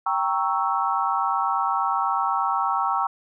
sine chord, G diminished seventh, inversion none, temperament equal, 784 / 932.3 / 1108.7 / 1318.5 Hz, G5 / Bb5 / Db6 / Fb6, 0 / 0 / 0 / 0 cents, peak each -26 dBFS, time 0.06-3.07 s, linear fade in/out 5 ms, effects none

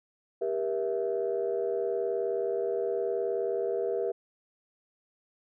sine chord, E diminished, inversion first, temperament just, 395.6 / 474.7 / 659.3 Hz, G4 / Bb4 / E5, +16 / +31 / 0 cents, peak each -30 / -30 / -34 dBFS, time 0.41-4.12 s, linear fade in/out 10 ms, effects tanh soft clip ceiling -19 dBFS

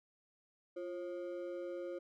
triangle ring-modulated tone, 443.4 Hz, A4, 13 cents sharp, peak -35 dBFS, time 0.76-1.99 s, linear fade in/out 10 ms, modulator 95 Hz, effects none

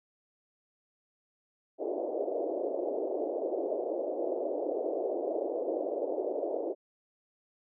white band-pass noise, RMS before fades -33 dBFS, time 1.78-6.75 s, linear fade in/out 50 ms, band 320 to 640 Hz, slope 48 dB/octave, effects none

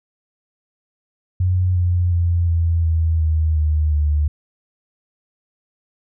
sine tone with pitch steps, 91.2 / 88.6 / 86.08 / 83.63 / 81.25 / 78.94 / 76.69 / 74.51 Hz, F#2 / F2 / F2 / E2 / E2 / D#2 / D#2 / D2, -24 / +25 / -25 / +26 / -24 / +26 / -24 / +26 cents, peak -14 dBFS, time 1.4-4.28 s, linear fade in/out 5 ms, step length 360 ms, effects none

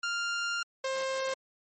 sawtooth tone pair in turn, 1396.9 / 530.2 Hz, F6 / C5, 0 / +23 cents, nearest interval octave + perfect fourth, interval 1677 cents, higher first, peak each -26 dBFS, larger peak neither, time 0.03-0.63 / 0.84-1.34 s, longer first, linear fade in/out 5 ms, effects MP3 32 kbps

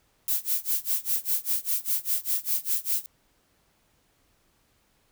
violet noise with tremolo, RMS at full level -24 dBFS, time 0.28-3.06 s, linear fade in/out 0 ms, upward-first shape sine, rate 5 Hz, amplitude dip 95%, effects pink hiss -67 dBFS RMS until 5.11 s

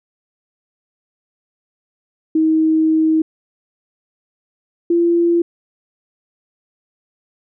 sine tone pair in turn, 317 / 341.5 Hz, D#4 / F4, +32 / -39 cents, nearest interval minor second, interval 129 cents, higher second, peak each -11 dBFS, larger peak neither, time 2.35-3.22 / 4.9-5.42 s, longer first, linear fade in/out 5 ms, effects none

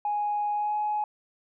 sine tone with pitch glide, 830.6 to 841.7 Hz, G#5 to G#5, 0 to +23 cents, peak -24 dBFS, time 0.05-1.04 s, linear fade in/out 2 ms, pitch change +23 cents, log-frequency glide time 0.53-0.75 s, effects tanh soft clip ceiling -20 dBFS

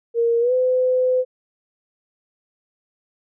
sine tone with pitch glide, 466.2 to 508.4 Hz, A#4 to C5, 0 to -50 cents, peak -15 dBFS, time 0.14-1.25 s, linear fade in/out 50 ms, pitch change +150 cents, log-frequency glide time 0.4-0.53 s, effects none

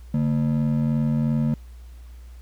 triangle ring-modulated tone, 186.5 Hz, F#3, 14 cents sharp, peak -14 dBFS, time 0.14-1.54 s, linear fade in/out 0 ms, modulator 41.4 Hz, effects added 60 Hz sine -39 dBFS peak until 2.41 s + pink hiss -58 dBFS RMS until 2.41 s

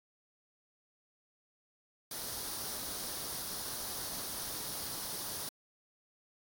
white noise with comb filter, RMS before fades -40 dBFS, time 2.11-5.49 s, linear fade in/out 2 ms, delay 0.2 ms, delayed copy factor +0.55, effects AAC 64 kbps

